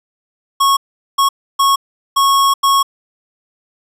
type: tone bursts at uneven times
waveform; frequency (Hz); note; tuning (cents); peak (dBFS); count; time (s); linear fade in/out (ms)
square; 1100; C#6; -14; -10; 5; 0.6-0.77 / 1.18-1.29 / 1.59-1.76 / 2.16-2.54 / 2.63-2.83; 10
effects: resampled to 32000 Hz